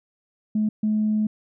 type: tone bursts at uneven times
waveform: sine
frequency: 214.2 Hz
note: A3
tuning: 46 cents flat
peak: -18 dBFS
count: 2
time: 0.55-0.69 / 0.83-1.27 s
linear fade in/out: 5 ms
effects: tanh soft clip ceiling -14 dBFS